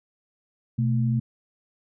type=tone pair together; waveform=sine; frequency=124.72 / 222 Hz; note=B2 / A3; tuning=+17 / +16 cents; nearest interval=minor seventh; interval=999 cents; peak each=-21 / -26 dBFS; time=0.78-1.2 s; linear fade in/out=10 ms; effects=none